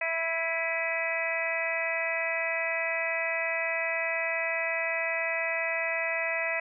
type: harmonic tone with a mistuned harmonic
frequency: 329.6 Hz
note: E4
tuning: in tune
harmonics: 2 / 3 / 4 / 5 / 6 / 7 / 8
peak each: -33 / -40 / -42 / -39 / -31 / -36 / -34 dBFS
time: 0.01-6.6 s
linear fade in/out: 5 ms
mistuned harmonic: 8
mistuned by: -63 cents
effects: none